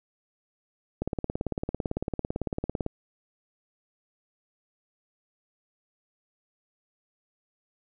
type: click train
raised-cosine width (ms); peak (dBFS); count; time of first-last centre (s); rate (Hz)
2; -15; 34; 1.02-2.864; 17.9
effects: none